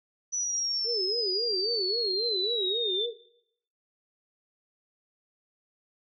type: exponential sweep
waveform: sine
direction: down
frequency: 5960 to 3520 Hz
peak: -27 dBFS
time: 0.32-3.07 s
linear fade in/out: 20 ms
type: tone with vibrato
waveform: sine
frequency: 418.9 Hz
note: G#4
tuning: 15 cents sharp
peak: -30 dBFS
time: 0.84-3.14 s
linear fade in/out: 50 ms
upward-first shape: sine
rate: 3.7 Hz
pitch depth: 230 cents each way
effects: noise-tail reverb RT60 0.7 s tail -17 dB re dry